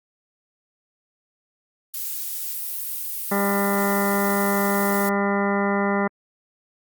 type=noise; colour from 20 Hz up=violet; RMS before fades=-29 dBFS; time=1.94-5.09 s; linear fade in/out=0 ms
type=harmonic tone; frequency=200 Hz; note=G3; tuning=35 cents sharp; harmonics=1 / 2 / 3 / 4 / 5 / 6 / 7 / 9 / 10; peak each=-23 / -26 / -28 / -29 / -30 / -31 / -31 / -33 / -33 dBFS; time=3.31-6.08 s; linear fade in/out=10 ms
effects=Opus 48 kbps